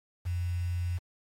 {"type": "tone with quantisation", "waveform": "sine", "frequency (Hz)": 88, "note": "F2", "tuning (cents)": 14, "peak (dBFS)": -28, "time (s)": [0.25, 0.99], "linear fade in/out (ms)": 20, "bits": 8, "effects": ["MP3 64 kbps"]}